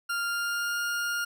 40% pulse tone with pitch glide, 1396.9 to 1413.1 Hz, F6 to F6, 0 to +20 cents, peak -27 dBFS, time 0.09-1.25 s, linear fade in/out 10 ms, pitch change +20 cents, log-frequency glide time 0.26-0.79 s, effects none

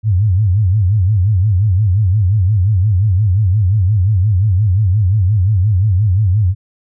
sine tone with vibrato, 98.8 Hz, G2, 14 cents sharp, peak -9 dBFS, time 0.03-6.55 s, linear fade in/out 50 ms, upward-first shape sine, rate 5.7 Hz, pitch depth 200 cents each way, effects none

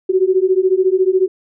sine beating tone pair, 368 / 382 Hz, F#4 / G4, -9 / -45 cents, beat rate 14 Hz, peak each -14 dBFS, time 0.09-1.28 s, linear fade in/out 10 ms, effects none

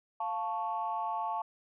sine chord, F augmented, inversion none, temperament equal, 698.5 / 880 / 1108.7 Hz, F5 / A5 / C#6, 0 / 0 / 0 cents, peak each -37 / -33 / -37 dBFS, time 0.2-1.42 s, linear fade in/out 5 ms, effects tanh soft clip ceiling -23 dBFS

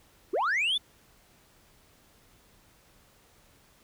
sine linear sweep, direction up, 305.2 to 3601 Hz, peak -22 dBFS, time 0.33-0.78 s, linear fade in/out 10 ms, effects tanh soft clip ceiling -23 dBFS + pink hiss -61 dBFS RMS until 3.83 s

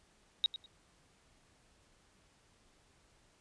sine tone with echo, 3800 Hz, A#7, 33 cents sharp, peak -25 dBFS, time 0.44-0.46 s, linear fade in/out 0 ms, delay 100 ms, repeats 2, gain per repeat -14 dB, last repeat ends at 0.66 s, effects pink hiss -68 dBFS RMS until 3.4 s + resampled to 22050 Hz

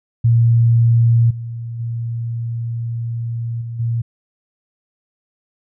sine tone with level steps, 116.54 Hz, A#2, in tune, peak -9 / -24 / -20 / -24 / -16 dBFS, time 0.24-4.02 s, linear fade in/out 10 ms, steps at 1.3 / 1.79 / 3.61 / 3.79 s, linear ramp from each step 10 ms, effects none

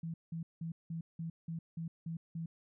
sine tone bursts, 164.81 Hz, E3, in tune, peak -37 dBFS, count 9, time 0.03-2.46 s, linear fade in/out 5 ms, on 110 ms, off 180 ms, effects none

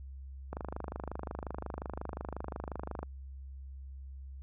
click train, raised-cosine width 1 ms, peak -24 dBFS, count 65, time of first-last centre 0.53-3.03 s, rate 25.6 Hz, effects added 67 Hz sine -43 dBFS peak until 4.42 s

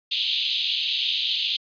white band-pass noise, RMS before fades -25 dBFS, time 0.11-1.57 s, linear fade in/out 10 ms, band 2900 to 4000 Hz, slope 48 dB/octave, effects resampled to 11025 Hz

